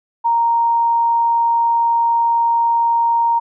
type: tone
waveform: sine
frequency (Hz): 931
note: A#5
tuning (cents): -2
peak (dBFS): -12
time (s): 0.24-3.4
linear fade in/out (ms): 20
effects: none